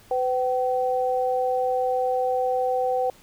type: tone pair together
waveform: sine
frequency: 504.9 / 766 Hz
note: B4 / G5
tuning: +38 / -40 cents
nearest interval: perfect fifth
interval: 722 cents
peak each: -23 / -24 dBFS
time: 0.11-3.1 s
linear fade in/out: 2 ms
effects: pink hiss -53 dBFS RMS until 3.22 s